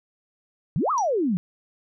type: exponential two-way sweep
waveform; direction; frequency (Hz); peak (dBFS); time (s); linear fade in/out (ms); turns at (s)
sine; up then down; 126 to 1318.5 to 167.5; -20; 0.76-1.37; 0; 0.91
type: tone with exponential decay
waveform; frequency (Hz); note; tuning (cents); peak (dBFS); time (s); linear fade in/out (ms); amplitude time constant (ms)
sine; 5800; F#8; -35; -28; 0.98-1.1; 0; 25
effects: none